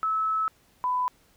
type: tone pair in turn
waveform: sine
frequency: 1300 / 998.9 Hz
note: E6 / B5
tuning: -24 / +19 cents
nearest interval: perfect fourth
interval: 457 cents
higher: first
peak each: -23 dBFS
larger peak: neither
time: 0.03-0.48 / 0.84-1.08 s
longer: first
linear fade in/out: 0 ms
effects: pink hiss -62 dBFS RMS until 1.36 s